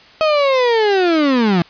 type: linear sweep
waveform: 35% pulse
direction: down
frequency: 637 to 164 Hz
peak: -10 dBFS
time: 0.21-1.62 s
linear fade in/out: 0 ms
effects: white hiss -44 dBFS RMS until 1.69 s + resampled to 11025 Hz